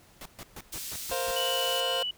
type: noise bursts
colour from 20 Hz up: pink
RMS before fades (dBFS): -42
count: 7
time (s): 0.21-1.312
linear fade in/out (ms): 2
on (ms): 46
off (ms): 130
type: high-pass noise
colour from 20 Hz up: pink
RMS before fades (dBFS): -38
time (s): 0.72-1.81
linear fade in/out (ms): 10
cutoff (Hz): 4400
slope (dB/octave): 12
type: chord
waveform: sawtooth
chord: Bb suspended second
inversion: none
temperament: just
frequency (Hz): 466.2 / 524.4 / 699.2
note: Bb4 / C5 / F5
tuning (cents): 0 / +4 / +2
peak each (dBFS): -33 / -27 / -30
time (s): 1.11-2.03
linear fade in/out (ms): 5
type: tone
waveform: sine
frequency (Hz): 2960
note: F#7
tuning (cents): 0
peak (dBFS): -29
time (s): 1.36-2.11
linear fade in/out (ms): 5
effects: pink hiss -58 dBFS RMS until 2.17 s